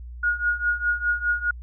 sine tone with tremolo, 1440 Hz, F#6, 47 cents flat, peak -17 dBFS, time 0.23-1.51 s, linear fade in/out 5 ms, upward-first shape triangle, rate 4.9 Hz, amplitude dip 90%, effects added 60 Hz sine -35 dBFS peak until 1.62 s

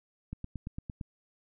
click train, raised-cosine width 5 ms, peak -25 dBFS, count 7, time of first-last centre 0.33-1.012 s, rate 8.8 Hz, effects none

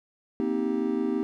triangle chord, C minor seventh, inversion third, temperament just, 235.5 / 261.6 / 314 / 392.4 Hz, Bb3 / C4 / Eb4 / G4, +18 / 0 / +16 / +2 cents, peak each -28 dBFS, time 0.4-1.23 s, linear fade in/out 0 ms, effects none

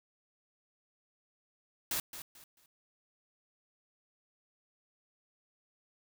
white noise with echo, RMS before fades -34 dBFS, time 1.91-2 s, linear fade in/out 2 ms, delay 220 ms, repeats 3, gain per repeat -11 dB, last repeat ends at 2.66 s, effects none

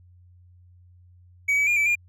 triangle tone with pitch steps, 2267 / 2285 / 2417 / 2312 / 2410 Hz, C#7 / D7 / D7 / D7 / D7, +38 / -48 / +49 / -28 / +44 cents, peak -17 dBFS, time 1.48-1.955 s, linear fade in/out 10 ms, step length 95 ms, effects added 89 Hz sine -50 dBFS peak until 2.08 s

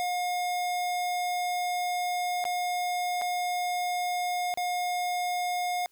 square tone with dropouts, 716 Hz, F5, 43 cents sharp, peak -28 dBFS, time 0-5.86 s, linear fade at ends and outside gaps 0 ms, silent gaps 2.441-2.452 / 3.214-3.219 / 4.54-4.574 s, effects white hiss -67 dBFS RMS until 5.91 s

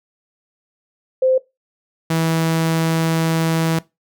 sine / sawtooth tone pair in turn, 519 / 162.91 Hz, C5 / E3, -14 / -20 cents, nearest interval octave + minor sixth, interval 2006 cents, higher first, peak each -12 dBFS, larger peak neither, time 1.22-1.38 / 2.1-3.79 s, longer second, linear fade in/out 5 ms, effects noise-tail reverb RT60 0.2 s tail -19 dB re dry

